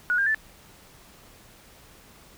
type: tone with pitch steps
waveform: sine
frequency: 1460 / 1601.4 / 1756.4 Hz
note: F#6 / G6 / A6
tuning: -24 / +37 / -4 cents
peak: -20 dBFS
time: 0.1-0.346 s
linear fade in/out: 0 ms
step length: 82 ms
effects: pink hiss -52 dBFS RMS until 2.37 s